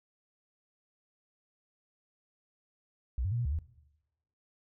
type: tone with pitch steps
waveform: sine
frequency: 61.6 / 94.9 / 118.4 / 120.6 / 69.9 / 78.5 Hz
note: B1 / F#2 / A#2 / B2 / C#2 / D#2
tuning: -4 / +44 / +27 / -41 / +15 / +16 cents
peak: -29 dBFS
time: 3.18-3.588 s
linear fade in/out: 0 ms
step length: 68 ms
effects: noise-tail reverb RT60 0.9 s tail -18 dB re dry